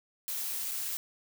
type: noise with dropouts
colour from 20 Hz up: blue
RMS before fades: -35 dBFS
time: 0.28-0.97 s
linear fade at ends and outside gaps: 0 ms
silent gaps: 0.713-0.717 s
effects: none